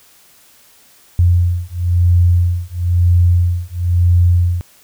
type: beating tone pair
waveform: sine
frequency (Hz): 87.31 / 88.31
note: F2 / F2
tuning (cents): 0 / +20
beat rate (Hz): 1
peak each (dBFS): -13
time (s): 1.19-4.61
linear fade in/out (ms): 0
effects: white hiss -48 dBFS RMS until 4.83 s